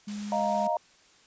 sine tone, 206.7 Hz, G#3, 8 cents flat, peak -33 dBFS, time 0.07-0.68 s, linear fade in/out 10 ms
white noise, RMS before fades -44 dBFS, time 0.08-0.67 s, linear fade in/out 2 ms
sine chord, Eb suspended second, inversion none, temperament just, 622.3 / 700 / 933.4 Hz, Eb5 / F5 / Bb5, 0 / +4 / +2 cents, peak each -29 dBFS, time 0.32-0.77 s, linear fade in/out 2 ms
effects white hiss -59 dBFS RMS until 1.26 s + resampled to 16000 Hz

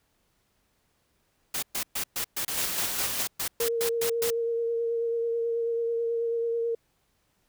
white noise bursts, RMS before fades -30 dBFS, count 14, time 1.54-4.304 s, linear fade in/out 5 ms, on 86 ms, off 120 ms
white noise, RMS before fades -31 dBFS, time 2.48-3.23 s, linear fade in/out 0 ms
sine tone with vibrato, 463.8 Hz, A#4, 9 cents flat, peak -25 dBFS, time 3.6-6.75 s, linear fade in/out 5 ms, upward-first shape sine, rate 9.2 Hz, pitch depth 17 cents each way
effects pink hiss -71 dBFS RMS until 7.48 s

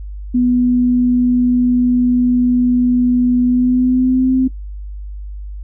sine tone with pitch glide, 246.9 to 259.5 Hz, B3 to C4, 0 to -14 cents, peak -10 dBFS, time 0.34-4.48 s, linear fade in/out 10 ms, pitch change +86 cents, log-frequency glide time 3.45-4.34 s, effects noise-tail reverb RT60 0.1 s tail -17 dB re dry + added 50 Hz sine -25 dBFS peak until 5.63 s

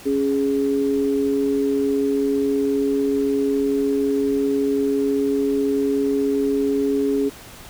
sine tone pair together, 277.2 / 415.3 Hz, C#4 / G#4, 0 / 0 cents, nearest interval perfect fifth, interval 700 cents, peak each -20 dBFS, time 0.05-7.3 s, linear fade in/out 20 ms, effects pink hiss -41 dBFS RMS until 7.69 s

